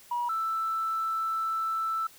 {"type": "tone pair in turn", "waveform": "sine", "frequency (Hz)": [962, 1323.4], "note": ["B5", "E6"], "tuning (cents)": [-46, 6], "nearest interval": "tritone", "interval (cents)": 552, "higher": "second", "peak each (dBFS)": -26, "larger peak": "neither", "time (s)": [[0.11, 0.29], [0.29, 2.07]], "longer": "second", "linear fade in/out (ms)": 5, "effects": ["tanh soft clip ceiling -22 dBFS", "white hiss -54 dBFS RMS until 2.18 s"]}